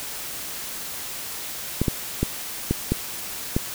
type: clicks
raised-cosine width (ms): 3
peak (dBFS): -7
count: 6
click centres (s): 1.816 / 1.882 / 2.23 / 2.71 / 2.92 / 3.565
effects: white hiss -33 dBFS RMS until 3.74 s